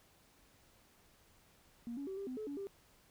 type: tone with pitch steps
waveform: sine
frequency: 235.8 / 280.6 / 384 / 395.5 / 255.1 / 430.4 / 284.4 / 395.6 Hz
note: A#3 / C#4 / G4 / G4 / C4 / A4 / C#4 / G4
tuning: +20 / +21 / -36 / +15 / -44 / -38 / +45 / +16 cents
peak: -39 dBFS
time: 1.87-2.67 s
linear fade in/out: 0 ms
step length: 100 ms
effects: tanh soft clip ceiling -35 dBFS + pink hiss -67 dBFS RMS until 3.1 s